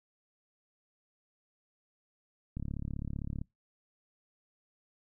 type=click train; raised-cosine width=5 ms; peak=-25 dBFS; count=31; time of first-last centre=2.57-3.415 s; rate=35.5 Hz; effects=noise-tail reverb RT60 0.2 s tail -26 dB re dry